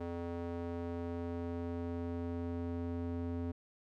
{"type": "tone with band-pass filter sweep", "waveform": "square", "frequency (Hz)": 85.6, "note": "F2", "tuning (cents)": -34, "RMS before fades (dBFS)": -39, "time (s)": [0, 3.52], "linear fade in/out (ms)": 10, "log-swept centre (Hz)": [450, 260], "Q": 1, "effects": []}